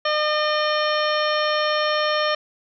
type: harmonic tone with a mistuned harmonic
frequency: 606 Hz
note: D#5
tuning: 46 cents flat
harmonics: 1 / 2 / 3 / 4 / 5 / 6 / 7 / 9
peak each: -22 / -24 / -27 / -33 / -29 / -34 / -33 / -33 dBFS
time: 0.05-2.35 s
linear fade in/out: 5 ms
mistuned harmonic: 5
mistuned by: +21 cents
effects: none